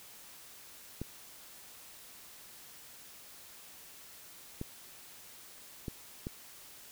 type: clicks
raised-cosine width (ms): 3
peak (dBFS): -24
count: 4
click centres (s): 1.016 / 4.614 / 5.882 / 6.269
effects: white hiss -53 dBFS RMS until 6.91 s